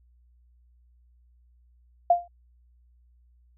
sine tone with exponential decay, 698 Hz, F5, 1 cent flat, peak -12 dBFS, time 2.1-2.28 s, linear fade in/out 5 ms, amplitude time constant 38 ms, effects added 60 Hz sine -57 dBFS peak until 3.57 s

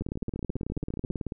two click trains, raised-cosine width 3 ms, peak -19 / -21 dBFS, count 25 / 17, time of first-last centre 0.01-1.321 / 0.02-1.108 s, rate 18.3 / 14.7 Hz, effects none

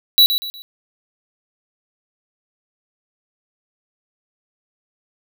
square tone with echo, 3929 Hz, B7, 10 cents flat, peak -8 dBFS, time 0.18-0.26 s, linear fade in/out 0 ms, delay 120 ms, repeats 3, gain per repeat -9 dB, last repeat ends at 0.62 s, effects none

